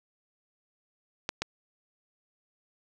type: clicks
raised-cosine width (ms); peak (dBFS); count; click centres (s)
0.2; -12; 2; 1.291 / 1.42
effects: none